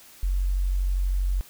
sine tone, 46.25 Hz, F#1, in tune, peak -21 dBFS, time 0.23-1.41 s, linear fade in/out 0 ms, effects white hiss -50 dBFS RMS until 1.49 s

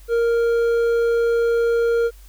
triangle tone with hard clipping, 466.2 Hz, A#4, in tune, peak -17 dBFS, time 0.08-2.11 s, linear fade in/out 50 ms, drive 9 dB, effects added 48 Hz sine -41 dBFS peak until 2.28 s + white hiss -53 dBFS RMS until 2.28 s

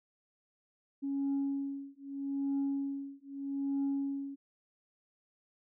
sine tone with tremolo, 277.2 Hz, C#4, in tune, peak -27 dBFS, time 1.02-4.36 s, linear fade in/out 20 ms, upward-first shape triangle, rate 0.8 Hz, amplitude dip 100%, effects tanh soft clip ceiling -27 dBFS

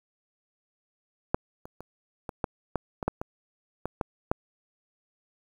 clicks, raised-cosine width 1 ms, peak -8 / -28 / -26 / -20 / -12 / -12 / -18 / -10 / -18 / -16 / -13 / -9 dBFS, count 12, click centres 1.345 / 1.655 / 1.806 / 2.292 / 2.442 / 2.757 / 3.028 / 3.08 / 3.215 / 3.856 / 4.012 / 4.315 s, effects 8-bit

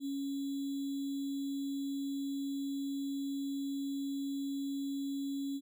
sine tone with sample-and-hold, 277.2 Hz, C#4, in tune, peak -34 dBFS, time 0-5.61 s, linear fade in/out 50 ms, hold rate 3675 Hz, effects none

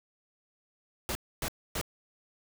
pink noise bursts, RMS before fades -33 dBFS, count 3, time 1.09-1.813 s, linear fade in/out 0 ms, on 61 ms, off 270 ms, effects none

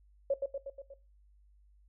sine tone with echo, 551 Hz, C#5, 11 cents flat, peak -25 dBFS, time 0.3-0.34 s, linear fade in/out 5 ms, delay 120 ms, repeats 5, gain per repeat -4 dB, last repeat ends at 0.94 s, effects noise-tail reverb RT60 0.3 s tail -18 dB re dry + added 50 Hz sine -60 dBFS peak until 1.88 s

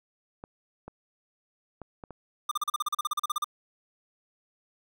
clicks, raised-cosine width 1 ms, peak -27 dBFS, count 5, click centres 0.439 / 0.88 / 1.817 / 2.038 / 2.107 s
square tone bursts, 1200 Hz, D6, 37 cents sharp, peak -26 dBFS, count 16, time 2.49-3.444 s, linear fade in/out 5 ms, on 24 ms, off 38 ms
effects none

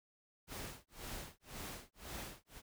pink noise with tremolo, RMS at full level -45 dBFS, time 0.47-2.62 s, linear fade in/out 50 ms, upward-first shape sine, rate 1.9 Hz, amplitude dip 100%, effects none

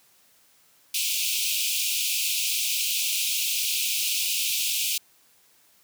pink high-pass noise, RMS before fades -26 dBFS, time 0.94-4.98 s, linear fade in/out 5 ms, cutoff 2400 Hz, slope 96 dB/octave, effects white hiss -60 dBFS RMS until 5.83 s + high-pass 80 Hz 12 dB/octave

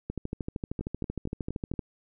two click trains, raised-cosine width 3 ms, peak -21 / -19 dBFS, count 5 / 23, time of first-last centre 0.81-1.738 / 0.1-1.792 s, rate 4.31 / 13 Hz, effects none

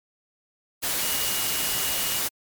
sine tone in noise, 2881 Hz, F#7, 47 cents flat, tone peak -34 dBFS, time 1.01-2.2 s, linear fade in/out 20 ms, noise white, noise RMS -26 dBFS, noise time 0.82-2.29 s, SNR -11 dB, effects MP3 96 kbps

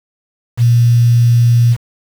sine tone with quantisation, 118.8 Hz, A#2, 33 cents sharp, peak -6 dBFS, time 0.57-1.77 s, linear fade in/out 50 ms, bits 5, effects none

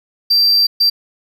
triangle tone bursts at uneven times, 4699 Hz, D8, in tune, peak -8 dBFS, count 2, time 0.3-0.67 / 0.8-0.9 s, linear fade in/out 10 ms, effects none

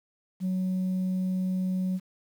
sine tone, 185.7 Hz, F#3, 7 cents sharp, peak -23 dBFS, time 0.4-2 s, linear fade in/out 50 ms, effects tanh soft clip ceiling -24 dBFS + 9-bit

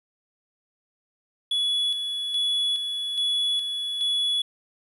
triangle tone with tremolo, 3398 Hz, G#7, 39 cents sharp, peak -20 dBFS, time 1.51-4.42 s, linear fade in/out 5 ms, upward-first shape square, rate 1.2 Hz, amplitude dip 45%, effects resampled to 32000 Hz + 9-bit

